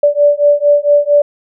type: beating tone pair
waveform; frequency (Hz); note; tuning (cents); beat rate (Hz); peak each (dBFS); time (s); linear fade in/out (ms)
sine; 580 / 584.4; D5 / D5; -22 / -9; 4.4; -10; 0.03-1.22; 5
effects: none